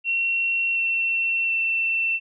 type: tone with pitch steps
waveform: sine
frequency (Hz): 2726 / 2707 / 2688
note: F7 / E7 / E7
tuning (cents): -43 / +45 / +33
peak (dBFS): -20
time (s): 0.04-2.2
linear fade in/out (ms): 50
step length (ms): 720
effects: none